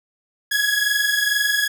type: tone pair together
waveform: sawtooth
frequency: 1661.2 / 1683.4 Hz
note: G#6 / G#6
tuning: 0 / +23 cents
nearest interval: unison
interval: 23 cents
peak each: -17 dBFS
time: 0.51-1.68 s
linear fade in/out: 10 ms
effects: none